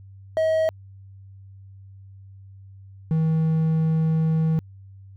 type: tone pair in turn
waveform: triangle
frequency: 638 / 159.84 Hz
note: D#5 / D#3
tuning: +43 / +47 cents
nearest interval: 2 octaves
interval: 2396 cents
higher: first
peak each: -16 dBFS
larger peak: neither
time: 0.37-0.69 / 3.11-4.59 s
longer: second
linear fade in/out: 0 ms
effects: added 97 Hz sine -42 dBFS peak until 5.16 s